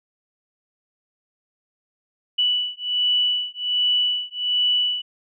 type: beating tone pair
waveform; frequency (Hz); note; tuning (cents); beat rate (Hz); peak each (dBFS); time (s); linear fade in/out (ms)
sine; 2960 / 2961.3; F#7 / F#7; 0 / +1; 1.3; -22; 2.38-5.02; 10
effects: none